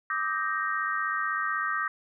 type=chord; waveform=sine; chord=Eb major seventh; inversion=third; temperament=equal with one note detuned; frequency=1174.7 / 1270.7 / 1568 / 1864.7 Hz; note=D6 / Eb6 / G6 / Bb6; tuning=0 / +36 / 0 / 0 cents; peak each=-32 dBFS; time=0.1-1.88 s; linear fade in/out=2 ms; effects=none